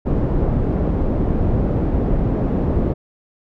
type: low-pass noise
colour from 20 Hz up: pink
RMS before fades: -18 dBFS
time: 0.05-2.94 s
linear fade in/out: 20 ms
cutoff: 440 Hz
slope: 12 dB/octave
effects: none